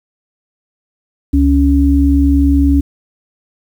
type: tone pair together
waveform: sine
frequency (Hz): 69.9 / 279.6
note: C#2 / C#4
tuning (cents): +15 / +15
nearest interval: 2 octaves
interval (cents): 2400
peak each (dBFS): -10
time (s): 1.33-2.81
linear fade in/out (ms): 10
effects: 7-bit